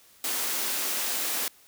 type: high-pass noise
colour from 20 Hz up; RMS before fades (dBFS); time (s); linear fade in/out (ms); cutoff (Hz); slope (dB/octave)
white; -29; 0.24-1.48; 2; 230; 24
effects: white hiss -57 dBFS RMS until 1.67 s